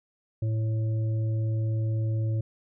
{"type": "harmonic tone", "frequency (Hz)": 110.5, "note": "A2", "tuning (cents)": 8, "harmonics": [1, 3, 5], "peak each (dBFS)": [-24, -40, -43], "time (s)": [0.42, 2.41], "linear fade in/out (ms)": 5, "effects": []}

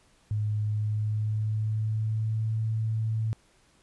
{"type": "tone with pitch glide", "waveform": "sine", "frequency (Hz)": [105.8, 110.68], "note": ["G#2", "A2"], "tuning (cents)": [33, 11], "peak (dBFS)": -25, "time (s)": [0.31, 3.33], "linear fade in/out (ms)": 0, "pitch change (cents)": 78, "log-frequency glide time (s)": [0.64, 2.59], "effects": ["pink hiss -63 dBFS RMS until 3.82 s", "resampled to 24000 Hz"]}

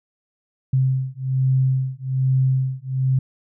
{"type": "beating tone pair", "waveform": "sine", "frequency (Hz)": [130.81, 132.01], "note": ["C3", "C3"], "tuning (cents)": [0, 16], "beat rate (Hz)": 1.2, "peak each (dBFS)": -20, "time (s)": [0.73, 3.19], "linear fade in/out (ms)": 5, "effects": []}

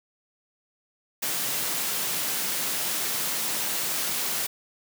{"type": "high-pass noise", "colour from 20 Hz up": "white", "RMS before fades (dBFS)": -28, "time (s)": [1.22, 4.47], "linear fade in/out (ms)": 10, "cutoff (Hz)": 120, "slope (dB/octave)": 96, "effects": []}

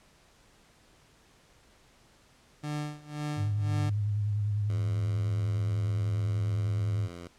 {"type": "tone with tremolo", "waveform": "30% pulse", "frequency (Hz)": 149, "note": "D3", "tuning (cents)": 25, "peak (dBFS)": -28, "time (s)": [2.63, 3.9], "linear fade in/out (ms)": 10, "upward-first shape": "sine", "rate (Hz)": 1.9, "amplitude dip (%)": 90}
{"type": "tone with vibrato", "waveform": "sine", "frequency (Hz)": 103.83, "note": "G#2", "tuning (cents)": 0, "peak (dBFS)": -26, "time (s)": [3.36, 7.09], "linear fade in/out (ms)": 50, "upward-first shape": "sine", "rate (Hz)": 10, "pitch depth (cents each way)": 40}
{"type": "tone", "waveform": "10% pulse", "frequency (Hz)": 86.5, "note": "F2", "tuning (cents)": -16, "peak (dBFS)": -33, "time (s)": [4.69, 7.28], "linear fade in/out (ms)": 10}
{"effects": ["pink hiss -61 dBFS RMS until 7.38 s", "low-pass 9000 Hz 12 dB/octave"]}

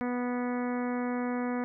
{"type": "harmonic tone", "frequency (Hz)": 245.9, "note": "B3", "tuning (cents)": -7, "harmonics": [1, 2, 3, 4, 5, 6, 7, 8, 9], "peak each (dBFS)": [-30, -36, -40, -42, -44, -46, -47, -48, -49], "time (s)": [0.01, 1.64], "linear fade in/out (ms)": 0, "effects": []}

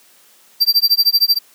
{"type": "tone with tremolo", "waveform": "square", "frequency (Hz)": 4699, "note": "D8", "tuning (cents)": 0, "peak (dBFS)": -8, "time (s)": [0.6, 1.39], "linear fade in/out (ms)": 20, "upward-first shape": "sine", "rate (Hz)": 13, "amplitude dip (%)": 100, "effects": ["white hiss -50 dBFS RMS until 1.54 s", "high-pass 200 Hz 12 dB/octave"]}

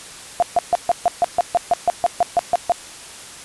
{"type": "tone bursts", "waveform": "sine", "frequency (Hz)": 698.5, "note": "F5", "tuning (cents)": 0, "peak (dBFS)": -11, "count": 15, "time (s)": [0.4, 2.72], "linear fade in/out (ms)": 0, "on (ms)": 24, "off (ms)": 140, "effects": ["white hiss -37 dBFS RMS until 3.44 s", "resampled to 24000 Hz"]}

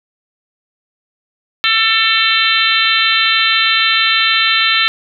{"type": "harmonic tone", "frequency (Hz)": 446.3, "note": "A4", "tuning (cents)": 25, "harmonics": [3, 4, 5, 6, 7, 8, 9], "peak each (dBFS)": [-18, -18, -18, -18, -18, -18, -18], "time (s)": [1.64, 4.88], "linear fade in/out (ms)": 0, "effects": []}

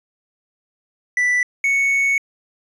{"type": "tone pair in turn", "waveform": "triangle", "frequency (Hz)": [1975.5, 2217], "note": ["B6", "C#7"], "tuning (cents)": [0, 0], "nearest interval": "major second", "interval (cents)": 200, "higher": "second", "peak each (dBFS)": -13, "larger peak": "neither", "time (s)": [[1.17, 1.43], [1.64, 2.18]], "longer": "second", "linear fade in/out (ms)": 2, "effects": ["resampled to 24000 Hz"]}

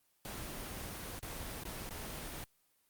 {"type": "noise with dropouts", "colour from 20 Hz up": "pink", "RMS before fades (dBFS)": -43, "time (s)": [0.25, 2.44], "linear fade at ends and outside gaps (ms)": 1, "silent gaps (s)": [[1.192, 1.228], [1.636, 1.652], [1.892, 1.907]], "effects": ["white hiss -74 dBFS RMS until 2.89 s", "Opus 24 kbps"]}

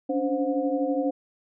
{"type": "tone cluster", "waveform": "sine", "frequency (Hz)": [277, 289.2, 521, 721], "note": ["C#4", "D4", "C5", "F#5"], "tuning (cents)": [-1, -27, -7, -45], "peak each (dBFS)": [-29, -27, -27, -33], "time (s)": [0.09, 1.11], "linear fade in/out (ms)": 10, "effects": []}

